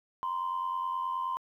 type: tone pair together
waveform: sine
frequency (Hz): 950 / 1039.6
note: A#5 / C6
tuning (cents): +33 / -11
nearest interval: major second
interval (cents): 156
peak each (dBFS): -35 / -30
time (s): 0.23-1.37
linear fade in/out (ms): 0
effects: tanh soft clip ceiling -25 dBFS + 11-bit